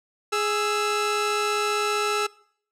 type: tone pair together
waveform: sawtooth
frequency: 416.2 / 1323.8 Hz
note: G#4 / E6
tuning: +4 / +7 cents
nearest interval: octave + minor sixth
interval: 2003 cents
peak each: -21 / -21 dBFS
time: 0.32-2.27 s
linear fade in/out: 10 ms
effects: noise-tail reverb RT60 0.6 s tail -23 dB re dry + low-pass 9000 Hz 12 dB/octave